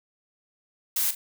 blue noise with echo, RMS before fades -25 dBFS, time 0.96-1.11 s, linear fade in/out 5 ms, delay 40 ms, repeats 1, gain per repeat -12 dB, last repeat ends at 1.15 s, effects none

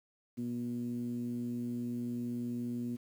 15% pulse tone with low-pass filter, 120.5 Hz, B2, 42 cents flat, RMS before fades -37 dBFS, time 0.37-2.97 s, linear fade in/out 20 ms, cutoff 260 Hz, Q 4.4, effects 10-bit

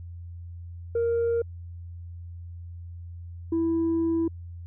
sine tone pair in turn, 466.2 / 329.7 Hz, A#4 / E4, 0 / 0 cents, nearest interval tritone, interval 600 cents, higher first, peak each -20 dBFS, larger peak neither, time 0.95-1.42 / 3.52-4.28 s, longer second, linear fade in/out 5 ms, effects tanh soft clip ceiling -20 dBFS + added 86 Hz sine -37 dBFS peak until 4.66 s

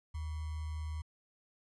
sine tone with sample-and-hold, 77.78 Hz, D#2, in tune, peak -36 dBFS, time 0.14-1.02 s, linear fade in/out 10 ms, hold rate 1050 Hz, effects resampled to 24000 Hz

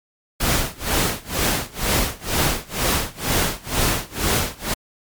pink noise with tremolo, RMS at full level -18 dBFS, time 0.4-4.74 s, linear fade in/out 5 ms, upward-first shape sine, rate 2.1 Hz, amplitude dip 95%, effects MP3 96 kbps

